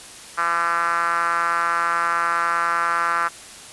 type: tone with band-pass filter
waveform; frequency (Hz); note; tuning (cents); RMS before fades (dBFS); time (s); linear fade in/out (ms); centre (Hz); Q
5% pulse; 169.7; F3; -49; -21; 0.37-3.29; 20; 1300; 4
effects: white hiss -40 dBFS RMS until 3.72 s + resampled to 24000 Hz

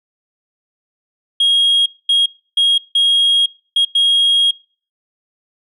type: tone bursts at uneven times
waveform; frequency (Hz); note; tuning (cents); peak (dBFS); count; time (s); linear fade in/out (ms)
sine; 3271; G#7; -27; -8; 6; 1.4-1.86 / 2.09-2.26 / 2.57-2.78 / 2.95-3.46 / 3.76-3.85 / 3.95-4.51; 5
effects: noise-tail reverb RT60 0.4 s tail -24 dB re dry + tanh soft clip ceiling -8 dBFS

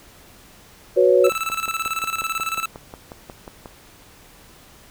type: chord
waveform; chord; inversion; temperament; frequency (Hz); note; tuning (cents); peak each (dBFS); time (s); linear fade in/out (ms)
sine; F# suspended fourth; none; equal; 370 / 493.9 / 554.4; F#4 / B4 / C#5; 0 / 0 / 0; -16; 0.96-1.3; 20
type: tone with tremolo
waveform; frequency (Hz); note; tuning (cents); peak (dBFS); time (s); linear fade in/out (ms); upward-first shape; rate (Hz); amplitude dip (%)
25% pulse; 1318.5; E6; 0; -17; 1.24-2.66; 5; square; 18; 70
type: click train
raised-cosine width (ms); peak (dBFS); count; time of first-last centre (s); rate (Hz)
1; -21; 14; 1.32-3.658; 5.56
effects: pink hiss -48 dBFS RMS until 4.9 s

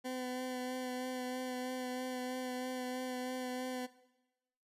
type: tone with vibrato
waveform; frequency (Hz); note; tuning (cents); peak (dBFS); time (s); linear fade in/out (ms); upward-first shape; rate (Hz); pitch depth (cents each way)
20% pulse; 253.6; B3; +46; -33; 0.04-3.87; 20; sine; 3.1; 17
effects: noise-tail reverb RT60 1.0 s tail -18 dB re dry + resampled to 32000 Hz

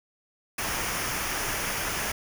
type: noise with comb filter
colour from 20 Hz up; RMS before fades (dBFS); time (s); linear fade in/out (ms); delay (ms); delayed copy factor
pink; -30; 0.58-2.12; 5; 0.25; -0.55
effects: none

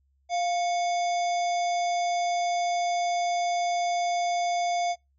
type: harmonic tone with a mistuned harmonic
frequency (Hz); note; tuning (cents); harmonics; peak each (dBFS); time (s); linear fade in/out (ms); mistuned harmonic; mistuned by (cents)
698.5; F5; 0; 1 / 3 / 5 / 7 / 9 / 10; -24 / -36 / -41 / -42 / -42 / -50; 0.29-4.96; 50; 3; +90
effects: noise-tail reverb RT60 0.2 s tail -25 dB re dry + added 68 Hz sine -65 dBFS peak until 5.18 s

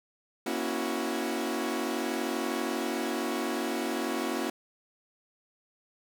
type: chord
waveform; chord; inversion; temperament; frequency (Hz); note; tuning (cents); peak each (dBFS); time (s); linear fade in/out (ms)
sawtooth; F# dominant seventh; first; equal with one note detuned; 237.3 / 277.2 / 329.6 / 370; A#3 / C#4 / E4 / F#4; +31 / 0 / 0 / 0; -31; 0.46-4.5; 5
effects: none

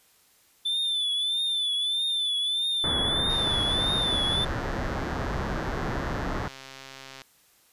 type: tone with vibrato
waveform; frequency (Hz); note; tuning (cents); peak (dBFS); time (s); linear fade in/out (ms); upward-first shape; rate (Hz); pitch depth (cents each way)
triangle; 3518; A7; -1; -23; 0.65-4.45; 10; triangle; 1.6; 79
type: low-pass noise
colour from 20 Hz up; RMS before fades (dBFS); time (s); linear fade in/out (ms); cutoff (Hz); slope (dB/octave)
pink; -30; 2.84-6.48; 0; 1900; 48
type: click train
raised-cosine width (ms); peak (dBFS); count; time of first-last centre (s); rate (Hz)
0.2; -25; 526; 3.3-7.218; 134
effects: white hiss -61 dBFS RMS until 7.72 s + resampled to 32000 Hz

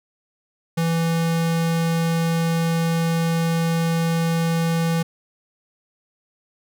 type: tone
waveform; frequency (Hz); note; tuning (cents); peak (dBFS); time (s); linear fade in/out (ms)
square; 165.7; E3; +9; -19; 0.77-5.03; 10
effects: none

